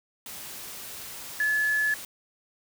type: tone in noise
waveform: sine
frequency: 1716 Hz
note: A6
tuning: 44 cents flat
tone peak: -22 dBFS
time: 1.4-1.94 s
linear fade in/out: 2 ms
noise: white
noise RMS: -40 dBFS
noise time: 0.26-2.05 s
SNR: +15 dB
effects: none